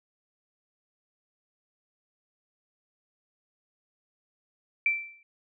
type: tone with exponential decay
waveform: sine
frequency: 2339 Hz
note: D7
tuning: 8 cents flat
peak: -19 dBFS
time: 4.86-5.23 s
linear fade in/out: 2 ms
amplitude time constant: 79 ms
effects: none